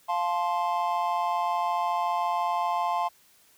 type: chord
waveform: triangle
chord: F major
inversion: none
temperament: just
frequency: 698.5 / 873.1 / 1047.7 Hz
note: F5 / A5 / C6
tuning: 0 / -14 / +2 cents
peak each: -27 dBFS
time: 0.08-3.09 s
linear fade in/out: 20 ms
effects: white hiss -60 dBFS RMS until 3.57 s